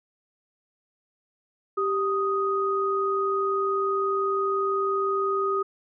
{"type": "tone pair together", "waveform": "sine", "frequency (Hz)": [392, 1246.2], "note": ["G4", "D#6"], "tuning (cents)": [0, 2], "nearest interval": "octave + minor sixth", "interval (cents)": 2002, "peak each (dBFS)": -25, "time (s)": [1.77, 5.63], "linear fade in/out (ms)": 10, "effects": []}